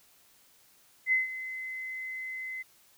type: tone with ADSR envelope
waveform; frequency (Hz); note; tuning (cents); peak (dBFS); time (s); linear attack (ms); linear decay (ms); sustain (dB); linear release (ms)
sine; 2046; C7; -39; -21; 1.06-2.63; 61; 150; -14; 16
effects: white hiss -62 dBFS RMS until 2.97 s